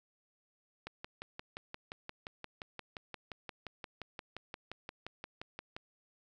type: click train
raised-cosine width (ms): 0.3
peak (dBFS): -26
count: 29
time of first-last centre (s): 0.87-5.765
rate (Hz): 5.72
effects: none